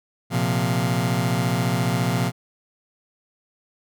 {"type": "chord", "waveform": "sawtooth", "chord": "Bb suspended second", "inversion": "none", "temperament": "just", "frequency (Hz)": [116.54, 131.11, 174.81], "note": ["Bb2", "C3", "F3"], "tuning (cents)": [0, 4, 2], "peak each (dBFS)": -20, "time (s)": [0.3, 2.32], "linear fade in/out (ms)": 50, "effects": []}